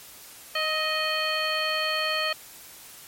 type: harmonic tone with a mistuned harmonic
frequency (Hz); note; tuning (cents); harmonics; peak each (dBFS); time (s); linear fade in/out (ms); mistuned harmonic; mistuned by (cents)
622.3; D#5; 0; 1 / 2 / 3 / 4 / 5 / 7; -31 / -31 / -31 / -31 / -31 / -31; 0.55-2.33; 5; 2; +28
effects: white hiss -46 dBFS RMS until 3.07 s + MP3 64 kbps